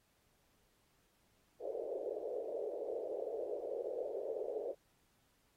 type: band-pass noise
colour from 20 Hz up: pink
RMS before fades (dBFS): -41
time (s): 1.59-4.75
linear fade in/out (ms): 50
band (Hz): 410 to 590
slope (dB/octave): 48
effects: pink hiss -75 dBFS RMS until 5.56 s + AAC 48 kbps